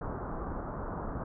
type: low-pass noise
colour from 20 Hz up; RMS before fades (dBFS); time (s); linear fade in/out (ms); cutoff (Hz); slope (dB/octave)
pink; -37; 0.01-1.24; 5; 1400; 48
effects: none